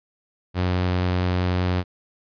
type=tone; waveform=sawtooth; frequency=90.5 Hz; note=F#2; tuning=38 cents flat; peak=-16 dBFS; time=0.54-1.84 s; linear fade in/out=50 ms; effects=resampled to 11025 Hz